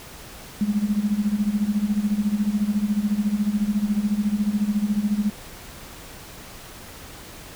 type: tone with tremolo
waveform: sine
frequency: 207.7 Hz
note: G#3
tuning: in tune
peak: -16 dBFS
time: 0.61-5.3 s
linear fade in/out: 0 ms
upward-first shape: sine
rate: 14 Hz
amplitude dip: 80%
effects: pink hiss -41 dBFS RMS until 7.55 s